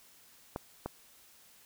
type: clicks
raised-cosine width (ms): 1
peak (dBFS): -21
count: 2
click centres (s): 0.561 / 0.86
effects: white hiss -60 dBFS RMS until 1.65 s